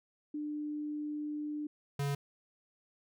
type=tone pair in turn; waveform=sine / square; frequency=298.5 / 141.44 Hz; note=D4 / C#3; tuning=+28 / +35 cents; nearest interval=octave + minor second; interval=1293 cents; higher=first; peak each=-35 / -32 dBFS; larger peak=second; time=0.34-1.67 / 1.99-2.15 s; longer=first; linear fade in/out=5 ms; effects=none